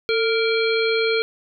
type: harmonic tone with a mistuned harmonic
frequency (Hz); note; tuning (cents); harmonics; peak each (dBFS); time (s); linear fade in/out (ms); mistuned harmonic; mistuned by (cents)
466; A#4; -1; 1 / 3 / 5 / 7 / 9; -19 / -27 / -25 / -30 / -28; 0.09-1.22; 0; 1; -70
effects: none